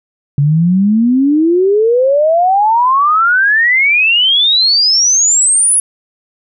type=exponential sweep; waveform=sine; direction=up; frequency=138.6 to 10548 Hz; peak=-7 dBFS; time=0.38-5.8 s; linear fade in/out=2 ms; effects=none